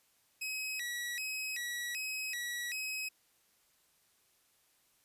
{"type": "tone with vibrato", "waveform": "sawtooth", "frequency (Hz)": 2217, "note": "C#7", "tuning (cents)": 0, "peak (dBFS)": -33, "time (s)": [0.41, 3.09], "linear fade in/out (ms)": 10, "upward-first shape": "square", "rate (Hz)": 1.3, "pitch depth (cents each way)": 240, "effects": ["white hiss -71 dBFS RMS until 5.04 s", "resampled to 32000 Hz"]}